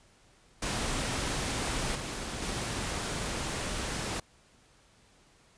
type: noise with level steps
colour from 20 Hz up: pink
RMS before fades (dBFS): -32 / -37 / -34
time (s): 0.62-4.2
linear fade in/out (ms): 5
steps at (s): 1.95 / 2.42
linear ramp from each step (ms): 2
effects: pink hiss -62 dBFS RMS until 5.57 s + resampled to 22050 Hz